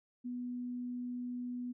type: tone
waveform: sine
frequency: 246.1 Hz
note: B3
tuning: 6 cents flat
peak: -37 dBFS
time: 0.24-1.73 s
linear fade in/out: 20 ms
effects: none